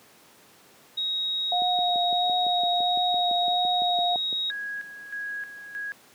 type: tone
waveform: sine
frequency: 3780 Hz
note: A#7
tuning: 23 cents sharp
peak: -25 dBFS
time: 0.97-4.51 s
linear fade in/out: 10 ms
type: tone with vibrato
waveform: sine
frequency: 713 Hz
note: F5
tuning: 36 cents sharp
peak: -23 dBFS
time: 1.52-4.16 s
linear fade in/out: 2 ms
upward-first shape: triangle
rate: 1.5 Hz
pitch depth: 24 cents each way
type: click train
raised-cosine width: 2 ms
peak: -26 dBFS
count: 17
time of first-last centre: 1.62-4.327 s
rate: 5.91 Hz
type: tone with tremolo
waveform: sine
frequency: 1655 Hz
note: G#6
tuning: 6 cents flat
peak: -30 dBFS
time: 4.5-5.92 s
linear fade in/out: 0 ms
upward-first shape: square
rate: 1.6 Hz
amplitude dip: 65%
effects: pink hiss -54 dBFS RMS until 6.14 s + high-pass 200 Hz 12 dB/octave